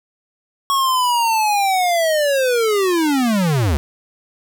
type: linear sweep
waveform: square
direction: down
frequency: 1108.7 to 65.4 Hz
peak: -15 dBFS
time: 0.7-3.77 s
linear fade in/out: 0 ms
effects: none